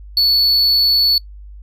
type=tone; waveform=triangle; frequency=4435 Hz; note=C#8; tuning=in tune; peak=-9 dBFS; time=0.17-1.18 s; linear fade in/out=2 ms; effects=noise-tail reverb RT60 0.1 s tail -24 dB re dry + added 50 Hz sine -33 dBFS peak until 1.62 s